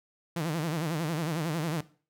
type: tone with vibrato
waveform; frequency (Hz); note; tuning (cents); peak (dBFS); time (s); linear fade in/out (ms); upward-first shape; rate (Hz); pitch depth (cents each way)
sawtooth; 160; D#3; +49; -25; 0.36-1.81; 5; sine; 11; 140
effects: noise-tail reverb RT60 0.4 s tail -18 dB re dry